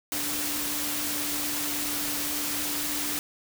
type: tone in noise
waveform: sine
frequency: 293.7 Hz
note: D4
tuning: in tune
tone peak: -37 dBFS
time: 0.12-3.19 s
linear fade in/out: 0 ms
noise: white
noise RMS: -30 dBFS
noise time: 0.12-3.19 s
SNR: -10 dB
effects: none